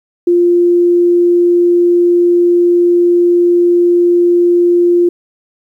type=tone; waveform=sine; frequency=349.2 Hz; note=F4; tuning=in tune; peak=-6 dBFS; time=0.27-5.09 s; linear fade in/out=5 ms; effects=8-bit